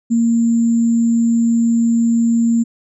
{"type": "tone with sample-and-hold", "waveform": "sine", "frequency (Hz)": 231.5, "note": "A#3", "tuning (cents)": -12, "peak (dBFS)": -11, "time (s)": [0.1, 2.64], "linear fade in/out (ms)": 20, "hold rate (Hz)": 7350, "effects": ["resampled to 22050 Hz"]}